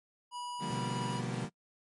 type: tone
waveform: square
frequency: 975 Hz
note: B5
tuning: 23 cents flat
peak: -39 dBFS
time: 0.31-1.22 s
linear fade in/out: 50 ms
type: chord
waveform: 35% pulse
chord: G minor seventh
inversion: second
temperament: equal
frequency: 146.83 / 174.61 / 196 / 233.1 Hz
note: D3 / F3 / G3 / Bb3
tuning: 0 / 0 / 0 / 0 cents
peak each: -40 dBFS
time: 0.59-1.5 s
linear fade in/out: 50 ms
type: tone with vibrato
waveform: 40% pulse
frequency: 125.1 Hz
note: B2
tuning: 23 cents sharp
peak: -37 dBFS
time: 0.7-1.45 s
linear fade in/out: 5 ms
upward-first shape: sine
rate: 5.4 Hz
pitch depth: 13 cents each way
effects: noise-tail reverb RT60 0.1 s tail -25 dB re dry + MP3 48 kbps